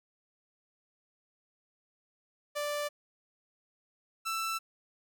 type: tone pair in turn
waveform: sawtooth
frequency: 587.3 / 1329.5 Hz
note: D5 / E6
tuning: 0 / +14 cents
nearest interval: octave + major second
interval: 1414 cents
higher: second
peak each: -28 dBFS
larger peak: neither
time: 2.55-2.89 / 4.25-4.59 s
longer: neither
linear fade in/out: 20 ms
effects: none